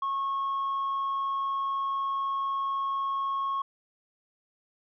sine tone, 1094 Hz, C#6, 23 cents flat, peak -25 dBFS, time 0.02-3.62 s, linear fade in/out 5 ms, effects tanh soft clip ceiling -25 dBFS

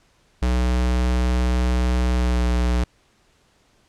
square tone with pitch glide, 61.74 to 60.68 Hz, B1 to B1, 0 to -30 cents, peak -18 dBFS, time 0.42-2.84 s, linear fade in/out 5 ms, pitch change -30 cents, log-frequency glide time 2.13-2.43 s, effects pink hiss -60 dBFS RMS until 3.88 s + low-pass 8000 Hz 12 dB/octave

